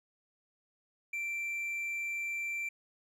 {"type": "tone", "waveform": "triangle", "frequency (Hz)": 2349, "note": "D7", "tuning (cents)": 0, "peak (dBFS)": -32, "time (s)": [1.13, 2.69], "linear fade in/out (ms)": 5, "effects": []}